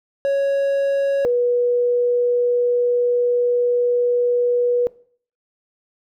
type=tone pair in turn; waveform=triangle / sine; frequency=554.4 / 486.2 Hz; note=C#5 / B4; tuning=0 / -27 cents; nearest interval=major second; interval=227 cents; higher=first; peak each=-14 / -15 dBFS; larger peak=first; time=0.25-1.25 / 1.25-4.87 s; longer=second; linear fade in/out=0 ms; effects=noise-tail reverb RT60 0.5 s tail -20 dB re dry

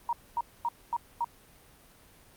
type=tone bursts; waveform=sine; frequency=943 Hz; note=A#5; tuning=20 cents sharp; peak=-26 dBFS; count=5; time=0.09-1.245 s; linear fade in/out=2 ms; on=39 ms; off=240 ms; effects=pink hiss -57 dBFS RMS until 2.36 s + Opus 32 kbps

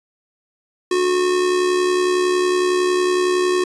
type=tone with amplitude modulation; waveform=square; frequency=363.9 Hz; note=F#4; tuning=29 cents flat; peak=-14 dBFS; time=0.91-3.64 s; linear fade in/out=5 ms; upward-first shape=sine; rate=70.9 Hz; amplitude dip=45%; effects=resampled to 22050 Hz

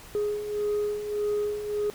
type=beating tone pair; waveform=sine; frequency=415.3 / 417 Hz; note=G#4 / G#4; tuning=0 / +7 cents; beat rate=1.7 Hz; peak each=-31 / -25 dBFS; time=0.15-1.9 s; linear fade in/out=0 ms; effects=tanh soft clip ceiling -22 dBFS + pink hiss -47 dBFS RMS until 1.94 s

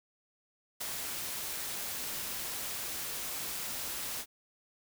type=noise with ADSR envelope; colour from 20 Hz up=white; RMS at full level=-36 dBFS; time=0.8-4.26 s; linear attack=13 ms; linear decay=8 ms; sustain=-2 dB; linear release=63 ms; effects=none

